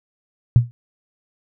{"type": "tone with exponential decay", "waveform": "sine", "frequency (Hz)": 119.3, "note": "A#2", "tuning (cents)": 41, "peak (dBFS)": -4, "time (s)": [0.56, 0.71], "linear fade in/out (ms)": 0, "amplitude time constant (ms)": 32, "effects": []}